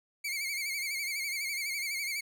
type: tone with vibrato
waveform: sawtooth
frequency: 2217 Hz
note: C#7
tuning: in tune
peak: -29 dBFS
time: 0.24-2.21 s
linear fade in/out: 10 ms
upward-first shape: sine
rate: 12 Hz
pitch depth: 85 cents each way
effects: none